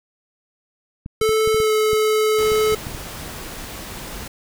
clicks, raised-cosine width 5 ms, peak -18 dBFS, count 11, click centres 1.061 / 1.215 / 1.292 / 1.475 / 1.545 / 1.602 / 1.932 / 2.519 / 2.723 / 2.869 / 2.949 s
square tone with pitch glide, 437.4 to 431.4 Hz, A4 to A4, -10 to -34 cents, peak -16 dBFS, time 1.21-2.75 s, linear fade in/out 5 ms, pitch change -24 cents, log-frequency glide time 1.58-1.72 s
pink noise, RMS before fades -33 dBFS, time 2.38-4.28 s, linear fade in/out 5 ms
effects none

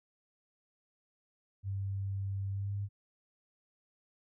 sine tone with pitch glide, 98 to 100.58 Hz, G2 to G2, 0 to +45 cents, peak -33 dBFS, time 1.63-2.89 s, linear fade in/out 50 ms, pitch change +45 cents, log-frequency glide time 2.51-2.74 s, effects none

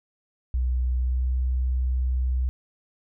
sine tone with pitch glide, 62.4 to 63.34 Hz, B1 to B1, +19 to +44 cents, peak -21 dBFS, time 0.54-2.49 s, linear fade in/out 0 ms, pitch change +25 cents, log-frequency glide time 0.99-1.28 s, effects none

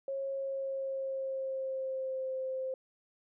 sine tone with pitch glide, 544 to 523 Hz, C#5 to C5, -33 to -1 cents, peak -33 dBFS, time 0.08-2.74 s, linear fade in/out 2 ms, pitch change -68 cents, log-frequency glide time 0.31-2.33 s, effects none

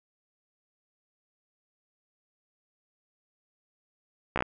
slowing click train, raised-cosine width 0.5 ms, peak -12 dBFS, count 5, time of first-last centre 4.36-4.424 s, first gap 15 ms, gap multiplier 1.04, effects none

